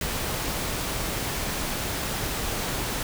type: noise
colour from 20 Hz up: pink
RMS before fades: -29 dBFS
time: 0.01-3.03 s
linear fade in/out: 2 ms
effects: none